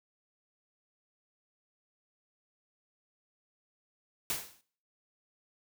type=noise with exponential decay; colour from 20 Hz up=white; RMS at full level=-30 dBFS; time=4.3-4.61 s; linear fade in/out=1 ms; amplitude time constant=67 ms; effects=noise-tail reverb RT60 0.5 s tail -19 dB re dry